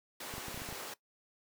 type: high-pass noise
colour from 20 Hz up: pink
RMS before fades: -44 dBFS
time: 0.2-0.94 s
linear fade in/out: 5 ms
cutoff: 370 Hz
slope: 12 dB/octave
type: clicks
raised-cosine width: 3 ms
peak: -32 dBFS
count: 8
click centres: 0.339 / 0.381 / 0.483 / 0.544 / 0.576 / 0.619 / 0.689 / 0.726 s
effects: noise-tail reverb RT60 0.1 s tail -18 dB re dry